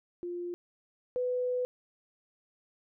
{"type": "tone pair in turn", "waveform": "sine", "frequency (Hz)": [350.6, 498.4], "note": ["F4", "B4"], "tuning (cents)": [7, 16], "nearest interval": "tritone", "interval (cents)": 609, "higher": "second", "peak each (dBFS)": [-34, -28], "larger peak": "second", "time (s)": [[0.23, 0.54], [1.16, 1.65]], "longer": "second", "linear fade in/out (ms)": 0, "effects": []}